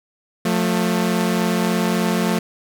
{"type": "tone pair together", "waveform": "sawtooth", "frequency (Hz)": [178.2, 221.6], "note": ["F3", "A3"], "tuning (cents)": [35, 13], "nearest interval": "major third", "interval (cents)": 378, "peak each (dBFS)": -16, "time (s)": [0.45, 2.39], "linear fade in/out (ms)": 5, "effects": []}